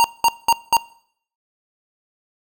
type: tone bursts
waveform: square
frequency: 928 Hz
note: A#5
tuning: 8 cents flat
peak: -12 dBFS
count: 4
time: 0-0.768 s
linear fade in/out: 0 ms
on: 42 ms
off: 200 ms
effects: noise-tail reverb RT60 0.6 s tail -20 dB re dry